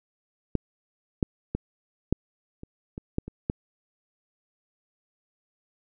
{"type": "clicks", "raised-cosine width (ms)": 3, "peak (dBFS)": [-10, -9, -14, -8, -27, -22, -12, -24, -12], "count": 9, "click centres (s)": [0.553, 1.228, 1.55, 2.126, 2.634, 2.979, 3.184, 3.28, 3.499], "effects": []}